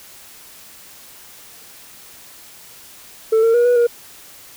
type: tone with pitch steps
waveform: sine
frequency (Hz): 443.7 / 455.9 / 478.8 / 488.3 / 474.9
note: A4 / A#4 / A#4 / B4 / A#4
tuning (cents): +14 / -39 / +46 / -20 / +32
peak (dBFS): -8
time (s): 3.32-3.87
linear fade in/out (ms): 10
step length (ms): 110
effects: tanh soft clip ceiling -10 dBFS + white hiss -42 dBFS RMS until 4.56 s